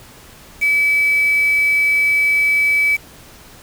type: tone with quantisation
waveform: sine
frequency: 2295 Hz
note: D7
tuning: 40 cents flat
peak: -12 dBFS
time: 0.61-2.97 s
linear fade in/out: 20 ms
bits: 5
effects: pink hiss -42 dBFS RMS until 3.62 s